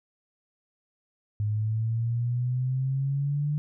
sine exponential sweep, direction up, 104.2 to 149.5 Hz, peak -24 dBFS, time 1.4-3.58 s, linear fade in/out 0 ms, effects none

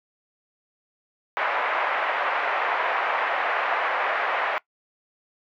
pink band-pass noise, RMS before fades -25 dBFS, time 1.37-4.58 s, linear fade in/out 0 ms, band 620 to 2200 Hz, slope 24 dB/octave, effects noise-tail reverb RT60 0.1 s tail -21 dB re dry

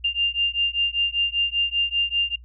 sine beating tone pair, 2794 / 2799.1 Hz, F7 / F7, 0 / +3 cents, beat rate 5.1 Hz, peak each -23 dBFS, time 0.04-2.36 s, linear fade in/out 10 ms, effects noise-tail reverb RT60 0.1 s tail -26 dB re dry + added 60 Hz sine -42 dBFS peak until 2.44 s

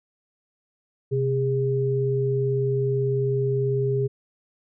sine tone pair together, 129.7 / 407.3 Hz, C3 / G#4, -15 / -34 cents, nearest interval octave + minor sixth, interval 1981 cents, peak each -23 dBFS, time 1.11-4.08 s, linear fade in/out 20 ms, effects none

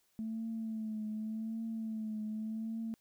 sine tone with vibrato, 220 Hz, A3, in tune, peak -35 dBFS, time 0.19-2.94 s, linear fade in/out 0 ms, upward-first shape triangle, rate 0.86 Hz, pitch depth 50 cents each way, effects tanh soft clip ceiling -31 dBFS + white hiss -74 dBFS RMS until 3 s

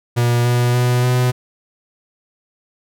45% pulse tone with pitch steps, 120 / 121.68 / 123.37 / 125.1 Hz, B2 / B2 / B2 / B2, -49 / -25 / -1 / +23 cents, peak -13 dBFS, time 0.16-1.32 s, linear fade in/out 20 ms, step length 290 ms, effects none

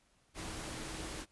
sine tone in noise, 318.9 Hz, D#4, 43 cents sharp, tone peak -50 dBFS, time 0.34-1.26 s, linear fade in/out 50 ms, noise pink, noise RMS -43 dBFS, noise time 0.34-1.26 s, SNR -10 dB, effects pink hiss -71 dBFS RMS until 1.31 s + resampled to 24000 Hz

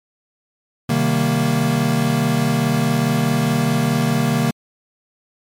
square chord, C minor seventh, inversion none, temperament equal, 130.81 / 155.56 / 196 / 233.1 Hz, C3 / Eb3 / G3 / Bb3, 0 / 0 / 0 / 0 cents, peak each -22 / -21 / -26 / -20 dBFS, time 0.89-4.51 s, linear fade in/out 5 ms, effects MP3 64 kbps

